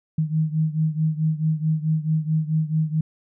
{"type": "beating tone pair", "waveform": "sine", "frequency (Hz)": [155.56, 160.16], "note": ["D#3", "E3"], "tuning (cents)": [0, -50], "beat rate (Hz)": 4.6, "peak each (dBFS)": [-21, -24], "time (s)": [0.18, 3.01], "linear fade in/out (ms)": 5, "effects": []}